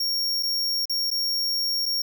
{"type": "tone with dropouts", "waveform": "45% pulse", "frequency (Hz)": 5540, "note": "F8", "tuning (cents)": -15, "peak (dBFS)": -23, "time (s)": [0, 2.02], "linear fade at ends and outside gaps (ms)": 5, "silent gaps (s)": [[0.427, 0.431], [0.855, 0.896], [1.104, 1.113], [1.857, 1.861]], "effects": []}